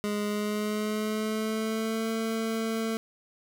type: tone with pitch glide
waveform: 25% pulse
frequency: 207.7 to 223.9 Hz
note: G#3 to A3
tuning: 0 to +30 cents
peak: -24 dBFS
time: 0.04-2.97 s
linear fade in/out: 0 ms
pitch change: +130 cents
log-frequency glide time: 0.26-2.08 s
effects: none